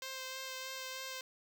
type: tone with vibrato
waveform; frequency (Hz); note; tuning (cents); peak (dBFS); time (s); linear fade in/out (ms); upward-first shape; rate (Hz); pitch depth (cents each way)
5% pulse; 523.3; C5; 0; -30; 0.02-1.21; 2; sine; 3.2; 13
effects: none